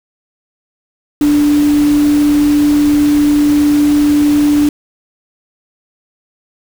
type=tone in noise; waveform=sine; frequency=293.7 Hz; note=D4; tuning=in tune; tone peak=-7 dBFS; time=1.21-4.69 s; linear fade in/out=2 ms; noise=pink; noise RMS=-25 dBFS; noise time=1.21-4.69 s; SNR=+15 dB; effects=none